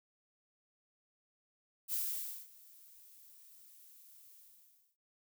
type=noise with ADSR envelope; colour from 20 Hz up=violet; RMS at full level=-35 dBFS; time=1.88-4.97 s; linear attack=49 ms; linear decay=540 ms; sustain=-24 dB; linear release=620 ms; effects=none